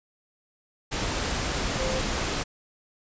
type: tone in noise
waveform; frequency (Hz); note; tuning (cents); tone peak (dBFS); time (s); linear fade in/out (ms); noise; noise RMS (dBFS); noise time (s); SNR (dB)
sine; 522; C5; -4; -29; 1.78-2.01; 20; pink; -28; 0.91-2.44; -4
effects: resampled to 16000 Hz